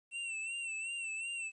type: tone with vibrato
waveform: square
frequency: 2700 Hz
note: E7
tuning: 41 cents sharp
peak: -38 dBFS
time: 0.11-1.52 s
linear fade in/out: 50 ms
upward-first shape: sine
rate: 2.7 Hz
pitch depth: 57 cents each way
effects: resampled to 22050 Hz + 12-bit